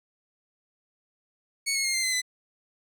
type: tone with pitch steps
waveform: 15% pulse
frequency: 2217 / 2174 / 2132 / 2090 / 2050 / 2010 Hz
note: C#7 / C#7 / C7 / C7 / C7 / B6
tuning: 0 / -34 / +32 / -2 / -36 / +30 cents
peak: -18 dBFS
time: 1.66-2.218 s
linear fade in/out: 20 ms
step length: 93 ms
effects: none